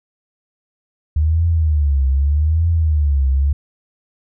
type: tone with vibrato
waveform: sine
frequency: 74.8 Hz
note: D2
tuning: 32 cents sharp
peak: -12 dBFS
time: 1.16-3.53 s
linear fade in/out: 5 ms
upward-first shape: triangle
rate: 0.82 Hz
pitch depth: 220 cents each way
effects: none